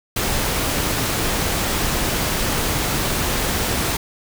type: noise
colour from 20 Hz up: pink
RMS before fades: -21 dBFS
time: 0.16-3.97 s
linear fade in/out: 5 ms
effects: none